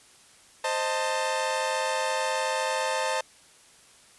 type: chord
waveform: sawtooth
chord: A diminished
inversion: first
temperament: equal with one note detuned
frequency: 523.3 / 622.3 / 890.2 Hz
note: C5 / Eb5 / A5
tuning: 0 / 0 / +20 cents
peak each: -26 / -28 / -25 dBFS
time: 0.64-3.21 s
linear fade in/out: 5 ms
effects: white hiss -55 dBFS RMS until 4.18 s + resampled to 24000 Hz